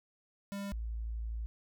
square / sine tone pair in turn, 199.7 / 56.04 Hz, G3 / A1, +32 / +32 cents, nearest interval octave + minor seventh, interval 2200 cents, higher first, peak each -38 / -35 dBFS, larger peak second, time 0.52-0.72 / 0.72-1.46 s, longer second, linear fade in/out 0 ms, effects none

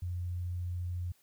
sine tone, 88.6 Hz, F2, 25 cents sharp, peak -33 dBFS, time 0.02-1.12 s, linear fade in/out 5 ms, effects white hiss -68 dBFS RMS until 1.22 s

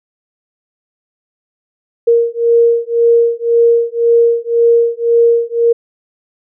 sine beating tone pair, 466.2 / 468.1 Hz, A#4 / A#4, 0 / +7 cents, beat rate 1.9 Hz, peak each -11 dBFS, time 2.07-5.73 s, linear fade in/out 10 ms, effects none

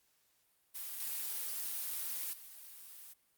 blue noise with level steps, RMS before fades -43 / -39 / -52 dBFS, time 0.74-3.14 s, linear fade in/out 20 ms, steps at 1 / 2.33 s, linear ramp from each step 2 ms, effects white hiss -74 dBFS RMS until 3.37 s + Opus 48 kbps

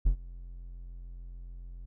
triangle tone with ADSR envelope, 43.47 Hz, F1, 7 cents flat, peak -16 dBFS, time 0.05-1.86 s, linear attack 17 ms, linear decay 90 ms, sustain -23 dB, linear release 11 ms, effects none

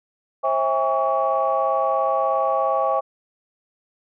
sine tone cluster, 533 / 650 / 810 / 1128 Hz, C5 / E5 / G#5 / C#6, +32 / -24 / -43 / +30 cents, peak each -23 dBFS, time 0.43-3.01 s, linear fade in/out 20 ms, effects tanh soft clip ceiling -8 dBFS

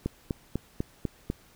click train, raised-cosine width 3 ms, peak -15 dBFS, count 6, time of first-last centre 0.06-1.301 s, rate 4.03 Hz, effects pink hiss -58 dBFS RMS until 1.55 s

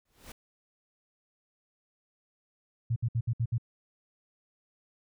pink noise with exponential growth, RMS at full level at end -42 dBFS, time 0.05-0.32 s, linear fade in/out 5 ms, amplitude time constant 58 ms
sine tone bursts, 116.54 Hz, A#2, in tune, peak -25 dBFS, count 6, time 2.9-3.582 s, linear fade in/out 10 ms, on 62 ms, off 62 ms
effects none

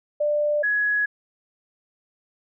sine tone pair in turn, 593 / 1677.3 Hz, D5 / G#6, +17 / +17 cents, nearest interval octave + tritone, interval 1800 cents, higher second, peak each -19 dBFS, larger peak neither, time 0.2-0.63 / 0.63-1.06 s, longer neither, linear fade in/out 10 ms, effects none

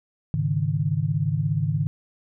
sine chord, Ab suspended fourth, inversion none, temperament equal, 103.83 / 138.59 / 155.56 Hz, Ab2 / Db3 / Eb3, 0 / 0 / 0 cents, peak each -27 / -25 / -24 dBFS, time 0.34-1.87 s, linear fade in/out 0 ms, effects none

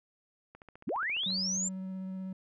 click train, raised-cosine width 0.5 ms, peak -35 dBFS, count 12, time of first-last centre 0.55-1.303 s, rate 14.6 Hz
sine linear sweep, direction up, 123.47 to 7459 Hz, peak -30 dBFS, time 0.87-1.69 s, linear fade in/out 10 ms
triangle tone with vibrato, 188.5 Hz, F#3, 32 cents sharp, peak -34 dBFS, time 1.26-2.33 s, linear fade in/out 5 ms, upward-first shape sine, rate 16 Hz, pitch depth 9 cents each way
effects none

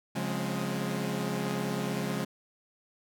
sawtooth chord, Db major seventh, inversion none, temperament equal with one note detuned, 138.59 / 177.56 / 207.7 / 261.6 Hz, Db3 / F3 / Ab3 / C4, 0 / +29 / 0 / 0 cents, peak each -32 / -31 / -30 / -36 dBFS, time 0.15-2.25 s, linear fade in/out 10 ms, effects none

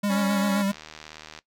square tone with vibrato, 199.8 Hz, G3, 33 cents sharp, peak -23 dBFS, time 0.03-0.72 s, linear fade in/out 10 ms, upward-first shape sine, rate 7.6 Hz, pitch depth 44 cents each way
10% pulse tone, 277.2 Hz, C#4, in tune, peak -20 dBFS, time 0.09-0.63 s, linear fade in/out 20 ms
click train, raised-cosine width 0.2 ms, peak -23 dBFS, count 56, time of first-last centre 0.68-1.389 s, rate 77.6 Hz
effects noise-tail reverb RT60 0.1 s tail -18 dB re dry

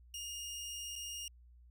20% pulse tone with dropouts, 2839 Hz, F7, 28 cents sharp, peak -37 dBFS, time 0.14-1.28 s, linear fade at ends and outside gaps 2 ms, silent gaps 0.956-0.96 s, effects added 60 Hz sine -57 dBFS peak until 1.7 s

